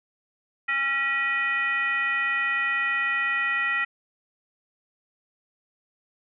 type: tone with frequency modulation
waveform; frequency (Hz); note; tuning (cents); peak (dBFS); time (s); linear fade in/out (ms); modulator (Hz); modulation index
sine; 1919; A#6; +50; -22; 0.68-3.85; 10; 552; 0.96
effects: none